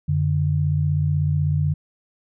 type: tone pair together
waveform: sine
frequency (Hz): 91.6 / 147.69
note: F#2 / D3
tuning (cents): -17 / +10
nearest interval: minor sixth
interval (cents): 827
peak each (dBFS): -22 / -19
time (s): 0.08-1.74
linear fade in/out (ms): 10
effects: none